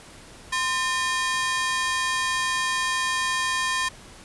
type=ring-modulated tone; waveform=sawtooth; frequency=1419 Hz; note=F6; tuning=27 cents sharp; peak=-16 dBFS; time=0.52-3.89 s; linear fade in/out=10 ms; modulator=383 Hz; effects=pink hiss -46 dBFS RMS until 4.24 s + resampled to 24000 Hz